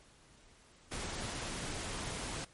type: noise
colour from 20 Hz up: pink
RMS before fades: -40 dBFS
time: 0.91-2.45 s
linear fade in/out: 10 ms
effects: pink hiss -62 dBFS RMS until 2.53 s + MP3 48 kbps